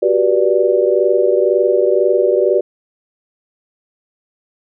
sine chord, G major seventh, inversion third, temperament equal with one note detuned, 370 / 392 / 486 / 587.3 Hz, F#4 / G4 / B4 / D5, 0 / 0 / -28 / 0 cents, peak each -16 dBFS, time 0.02-2.61 s, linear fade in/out 10 ms, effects none

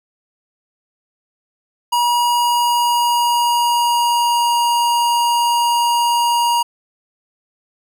square tone with pitch glide, 959 to 948.5 Hz, A#5 to A#5, +49 to +30 cents, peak -14 dBFS, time 1.92-6.63 s, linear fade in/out 10 ms, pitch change -19 cents, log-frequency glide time 2.25-4.61 s, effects none

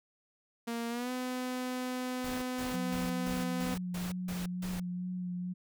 sawtooth tone with pitch glide, 233.1 to 252.7 Hz, A#3 to B3, 0 to +40 cents, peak -30 dBFS, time 0.67-3.75 s, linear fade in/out 10 ms, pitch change +140 cents, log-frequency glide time 0.89-1.11 s
pink noise bursts, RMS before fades -43 dBFS, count 8, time 2.24-4.8 s, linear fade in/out 5 ms, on 180 ms, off 160 ms
sine tone with vibrato, 180.2 Hz, F#3, 45 cents flat, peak -34 dBFS, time 2.73-5.54 s, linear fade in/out 20 ms, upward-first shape sine, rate 2.2 Hz, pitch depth 19 cents each way
effects none

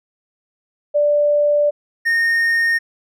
sine / triangle tone pair in turn, 587.3 / 1842.1 Hz, D5 / A#6, 0 / -21 cents, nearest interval octave + minor sixth, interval 1979 cents, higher second, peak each -12 dBFS, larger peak neither, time 0.94-1.71 / 2.05-2.79 s, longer first, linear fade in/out 20 ms, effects none

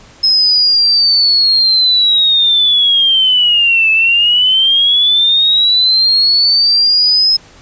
sine linear two-way sweep, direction down then up, 5160 to 2608 to 5160 Hz, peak -7 dBFS, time 0.23-7.37 s, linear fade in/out 10 ms, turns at 3.91 s, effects pink hiss -41 dBFS RMS until 7.61 s + resampled to 16000 Hz

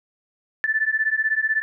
sine beating tone pair, 1748 / 1764 Hz, A6 / A6, -12 / +4 cents, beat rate 16 Hz, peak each -22 dBFS, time 0.64-1.62 s, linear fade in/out 0 ms, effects none

